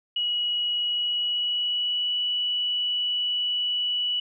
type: tone with pitch glide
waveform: sine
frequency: 2914 to 2950 Hz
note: F#7 to F#7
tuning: -27 to -6 cents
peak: -23 dBFS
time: 0.16-4.2 s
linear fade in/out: 5 ms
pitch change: +21 cents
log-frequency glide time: 0.85-2.17 s
effects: none